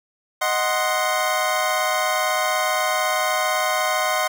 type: chord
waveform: 25% pulse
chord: C diminished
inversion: first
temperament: equal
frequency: 622.3 / 740 / 1046.5 Hz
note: Eb5 / Gb5 / C6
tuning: 0 / 0 / 0 cents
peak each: -20 dBFS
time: 0.41-4.28 s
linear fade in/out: 10 ms
effects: none